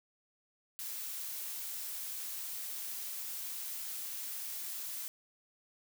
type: noise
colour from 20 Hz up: blue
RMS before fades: -41 dBFS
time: 0.79-5.08 s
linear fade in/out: 0 ms
effects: none